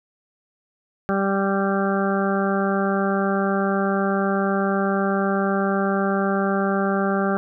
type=harmonic tone; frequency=196 Hz; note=G3; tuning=in tune; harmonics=1 / 2 / 3 / 4 / 6 / 7 / 8; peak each=-22 / -25 / -27 / -28 / -30 / -30 / -31 dBFS; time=1.09-7.37 s; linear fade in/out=0 ms; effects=none